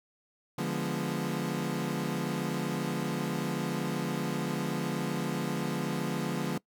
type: chord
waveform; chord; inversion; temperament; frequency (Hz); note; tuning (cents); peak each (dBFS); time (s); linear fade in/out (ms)
30% pulse; D diminished seventh; none; equal; 146.83 / 174.61 / 207.7 / 246.9; D3 / F3 / Ab3 / Cb4; 0 / 0 / 0 / 0; -33 / -32 / -34 / -34; 0.58-6.58; 5
effects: noise-tail reverb RT60 0.1 s tail -22 dB re dry